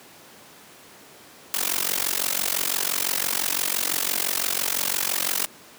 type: noise with amplitude modulation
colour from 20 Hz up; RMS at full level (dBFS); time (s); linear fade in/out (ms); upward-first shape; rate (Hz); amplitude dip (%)
white; -21; 1.54-5.46; 0; sine; 45.9; 95
effects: pink hiss -47 dBFS RMS until 5.78 s + high-pass 200 Hz 12 dB/octave